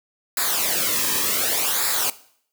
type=noise with flanger; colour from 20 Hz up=white; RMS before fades=-22 dBFS; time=0.37-2.1 s; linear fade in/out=2 ms; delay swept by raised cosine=0.33 to 1.43 ms; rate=0.67 Hz; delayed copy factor=-0.7; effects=noise-tail reverb RT60 0.6 s tail -18 dB re dry